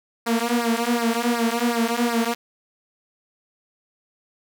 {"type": "tone with flanger", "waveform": "sawtooth", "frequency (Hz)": 234.7, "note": "A#3", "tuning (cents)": 12, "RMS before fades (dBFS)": -22, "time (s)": [0.26, 2.35], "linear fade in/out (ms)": 10, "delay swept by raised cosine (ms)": [0.29, 4.89], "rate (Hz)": 2.7, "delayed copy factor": -1, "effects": []}